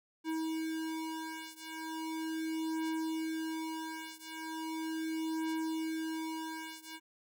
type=beating tone pair; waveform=square; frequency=320 / 320.38 Hz; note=D#4 / E4; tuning=+49 / -49 cents; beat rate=0.38 Hz; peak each=-39 / -40 dBFS; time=0.24-7 s; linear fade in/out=50 ms; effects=none